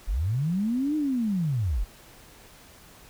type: linear two-way sweep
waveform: sine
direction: up then down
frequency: 34.65 to 311.1 to 34.65 Hz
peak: -23 dBFS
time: 0.07-1.85 s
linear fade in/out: 20 ms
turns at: 0.96 s
effects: pink hiss -51 dBFS RMS until 3.09 s